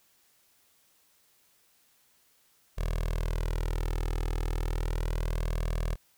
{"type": "tone with flanger", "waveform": "sawtooth", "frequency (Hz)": 40.03, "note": "D#1", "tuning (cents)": 50, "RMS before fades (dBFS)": -30, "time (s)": [2.77, 5.96], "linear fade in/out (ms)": 20, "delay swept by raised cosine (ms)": [1.8, 2.33], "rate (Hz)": 0.33, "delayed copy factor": 0.8, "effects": ["white hiss -66 dBFS RMS until 6.17 s"]}